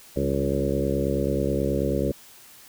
harmonic tone with a mistuned harmonic, 69.3 Hz, C#2, in tune, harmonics 1 / 2 / 3 / 4 / 5 / 6 / 7 / 8, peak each -30 / -30 / -30 / -30 / -30 / -30 / -30 / -30 dBFS, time 0.16-2.12 s, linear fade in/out 5 ms, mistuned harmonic 3, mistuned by -46 cents, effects white hiss -49 dBFS RMS until 2.68 s

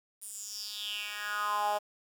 10% pulse tone with high-pass filter sweep, 207.7 Hz, G#3, in tune, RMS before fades -35 dBFS, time 0.21-1.79 s, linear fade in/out 20 ms, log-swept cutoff 9900 to 670 Hz, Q 5, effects 9-bit

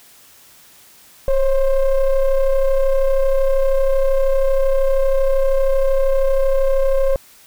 triangle ring-modulated tone, 261.6 Hz, C4, in tune, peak -7 dBFS, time 1.28-7.16 s, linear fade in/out 2 ms, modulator 278 Hz, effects white hiss -47 dBFS RMS until 7.46 s

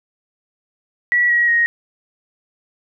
sine tone with pitch steps, 1939 / 1906.8 / 1875.1 Hz, B6 / A#6 / A#6, -32 / +39 / +10 cents, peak -12 dBFS, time 1.12-1.66 s, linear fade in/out 0 ms, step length 180 ms, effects none

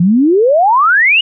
sine exponential sweep, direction up, 164.81 to 2960 Hz, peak -6 dBFS, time 0-1.21 s, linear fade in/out 5 ms, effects none

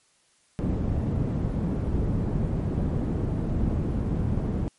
white low-pass noise, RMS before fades -26 dBFS, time 0.59-4.68 s, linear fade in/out 0 ms, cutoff 190 Hz, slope 12 dB/octave, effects white hiss -64 dBFS RMS until 4.78 s + MP3 48 kbps

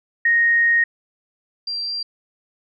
sine tone pair in turn, 1864.7 / 4726 Hz, A#6 / D8, 0 / +10 cents, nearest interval octave + major third, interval 1610 cents, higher second, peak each -13 / -23 dBFS, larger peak first, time 0.25-0.84 / 1.67-2.03 s, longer first, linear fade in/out 5 ms, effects none

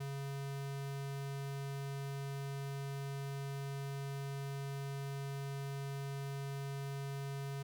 square tone, 138.59 Hz, C#3, in tune, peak -40 dBFS, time 0-7.63 s, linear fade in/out 10 ms, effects none

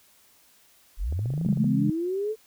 sine linear sweep, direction up, 31.2 to 445.7 Hz, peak -25 dBFS, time 0.97-2.36 s, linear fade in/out 50 ms
clicks, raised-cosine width 2 ms, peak -26 dBFS, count 12, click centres 1.125 / 1.192 / 1.258 / 1.304 / 1.338 / 1.378 / 1.413 / 1.449 / 1.489 / 1.527 / 1.573 / 1.643 s
sine chord, C# minor, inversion none, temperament just, 138.59 / 166.31 / 207.9 Hz, C#3 / E3 / G#3, 0 / +16 / +2 cents, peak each -26 / -28 / -24 dBFS, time 1.46-1.9 s, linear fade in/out 2 ms
effects white hiss -59 dBFS RMS until 2.46 s

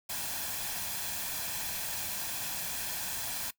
white noise with comb filter, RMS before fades -36 dBFS, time 0.09-3.51 s, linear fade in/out 10 ms, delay 1.2 ms, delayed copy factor +0.5, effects noise-tail reverb RT60 0.1 s tail -20 dB re dry

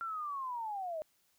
sine linear sweep, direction down, 1378 to 604 Hz, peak -36 dBFS, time 0.01-1.02 s, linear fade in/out 0 ms, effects white hiss -73 dBFS RMS until 1.38 s

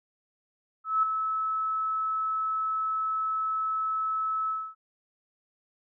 sine tone with ADSR envelope, 1300 Hz, E6, 24 cents flat, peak -19 dBFS, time 0.84-4.75 s, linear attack 190 ms, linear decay 4 ms, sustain -7 dB, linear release 260 ms, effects none

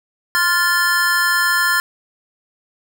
square chord, F major, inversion second, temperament just, 1047.7 / 1396.9 / 1746.1 Hz, C6 / F6 / A6, +2 / 0 / -14 cents, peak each -23 / -20 / -17 dBFS, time 0.35-1.8 s, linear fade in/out 0 ms, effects none

